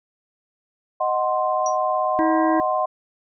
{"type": "chord", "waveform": "sine", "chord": "C diminished", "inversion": "first", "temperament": "equal", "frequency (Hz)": [622.3, 740, 1046.5], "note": ["Eb5", "Gb5", "C6"], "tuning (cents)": [0, 0, 0], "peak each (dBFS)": -23, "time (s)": [1, 2.86], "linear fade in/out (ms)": 10}
{"type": "tone with exponential decay", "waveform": "sine", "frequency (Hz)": 5770, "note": "F#8", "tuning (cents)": -44, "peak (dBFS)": -23, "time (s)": [1.66, 1.77], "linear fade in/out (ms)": 2, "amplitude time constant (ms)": 23}
{"type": "harmonic tone", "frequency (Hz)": 320.7, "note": "E4", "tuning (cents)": -48, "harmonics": [1, 3, 5, 6], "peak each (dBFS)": [-19, -29, -33, -35], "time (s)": [2.19, 2.6], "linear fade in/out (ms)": 0}
{"effects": []}